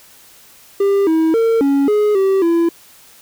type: tone with pitch steps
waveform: triangle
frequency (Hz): 397.6 / 321.4 / 455.1 / 278.6 / 419.2 / 386.5 / 336.4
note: G4 / E4 / A#4 / C#4 / G#4 / G4 / E4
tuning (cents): +25 / -44 / -42 / +9 / +16 / -24 / +35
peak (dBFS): -9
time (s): 0.8-2.69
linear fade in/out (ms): 5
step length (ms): 270
effects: white hiss -45 dBFS RMS until 3.21 s